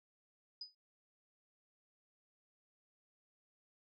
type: tone with exponential decay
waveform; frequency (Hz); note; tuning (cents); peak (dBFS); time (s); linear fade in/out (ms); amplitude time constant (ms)
sine; 4978; D#8; 0; -40; 0.61-0.75; 5; 29
effects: none